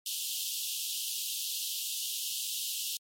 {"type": "high-pass noise", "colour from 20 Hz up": "pink", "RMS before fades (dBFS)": -35, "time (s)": [0.06, 2.97], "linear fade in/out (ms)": 2, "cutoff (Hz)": 2800, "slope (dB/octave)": 96, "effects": ["MP3 64 kbps"]}